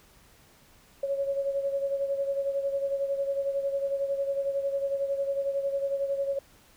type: beating tone pair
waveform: sine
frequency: 552 / 563 Hz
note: C#5 / C#5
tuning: -7 / +27 cents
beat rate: 11 Hz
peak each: -27 / -34 dBFS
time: 1.03-6.39 s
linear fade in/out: 5 ms
effects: pink hiss -58 dBFS RMS until 6.76 s